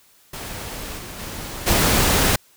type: noise with level steps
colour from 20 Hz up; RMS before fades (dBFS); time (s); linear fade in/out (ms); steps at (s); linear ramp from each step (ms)
pink; -32 / -35 / -32 / -17; 0.33-2.36; 5; 0.97 / 1.18 / 1.66; 20
effects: white hiss -55 dBFS RMS until 2.56 s